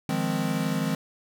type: chord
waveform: square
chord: F minor seventh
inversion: third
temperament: equal with one note detuned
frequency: 155.56 / 174.61 / 207.7 / 259.5 Hz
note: Eb3 / F3 / Ab3 / C4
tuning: 0 / 0 / 0 / -14 cents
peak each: -31 dBFS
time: 0.09-0.95 s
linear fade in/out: 2 ms
effects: none